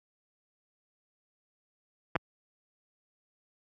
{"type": "clicks", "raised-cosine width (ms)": 0.5, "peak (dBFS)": -12, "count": 2, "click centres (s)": [2.156, 2.162], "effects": ["high-pass 80 Hz 12 dB/octave", "AAC 48 kbps"]}